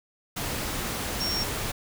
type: tone in noise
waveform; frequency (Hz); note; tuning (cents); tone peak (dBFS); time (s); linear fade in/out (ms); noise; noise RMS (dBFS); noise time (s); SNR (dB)
sine; 5530; F8; -18; -27; 1.2-1.44; 10; pink; -31; 0.36-1.72; +1
effects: none